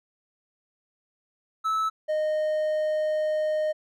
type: tone pair in turn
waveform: triangle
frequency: 1306 / 616.3 Hz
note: E6 / D#5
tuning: -17 / -17 cents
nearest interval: octave + minor second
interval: 1300 cents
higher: first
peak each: -21 dBFS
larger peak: neither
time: 1.64-1.9 / 2.08-3.73 s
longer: second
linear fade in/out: 20 ms
effects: none